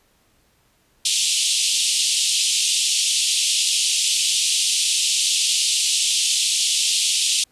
pink band-pass noise, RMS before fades -20 dBFS, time 1.05-7.44 s, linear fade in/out 5 ms, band 2800 to 9800 Hz, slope 48 dB/octave, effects pink hiss -61 dBFS RMS until 7.51 s + resampled to 32000 Hz

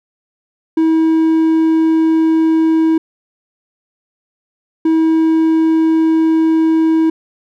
triangle tone pair in turn, 321.7 / 321.7 Hz, E4 / E4, -42 / -42 cents, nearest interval unison, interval 0 cents, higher neither, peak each -7 dBFS, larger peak neither, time 0.77-2.98 / 4.85-7.1 s, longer second, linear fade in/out 5 ms, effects none

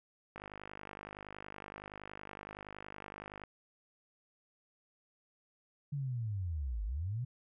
click train, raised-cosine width 0.5 ms, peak -30 dBFS, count 157, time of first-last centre 0.36-3.437 s, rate 50.7 Hz
sine linear two-way sweep, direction down then up, 146.83 to 48.06 to 129.8 Hz, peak -34 dBFS, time 5.92-7.25 s, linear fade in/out 10 ms, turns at 6.84 s
effects none

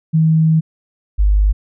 sine tone pair in turn, 159.5 / 50.59 Hz, D#3 / G#1, +43 / -45 cents, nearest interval octave + minor sixth, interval 1988 cents, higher first, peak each -9 dBFS, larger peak neither, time 0.13-0.61 / 1.18-1.53 s, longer first, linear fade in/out 20 ms, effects none

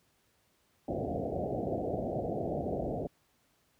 white low-pass noise, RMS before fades -34 dBFS, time 0.88-3.07 s, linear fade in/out 2 ms, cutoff 740 Hz, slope 96 dB/octave, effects pink hiss -71 dBFS RMS until 3.79 s + high-pass 60 Hz 12 dB/octave

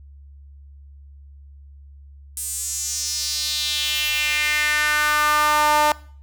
sawtooth tone with high-pass filter sweep, 300.1 Hz, D4, 38 cents sharp, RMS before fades -21 dBFS, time 2.37-5.92 s, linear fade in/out 0 ms, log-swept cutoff 9100 to 790 Hz, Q 3.1, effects noise-tail reverb RT60 0.5 s tail -21 dB re dry + added 70 Hz sine -41 dBFS peak until 6.22 s

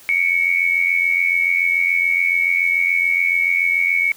sine tone pair together, 2205 / 2292 Hz, C#7 / D7, -10 / -43 cents, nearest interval minor second, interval 67 cents, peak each -16 / -19 dBFS, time 0.09-4.12 s, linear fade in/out 0 ms, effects white hiss -45 dBFS RMS until 4.16 s

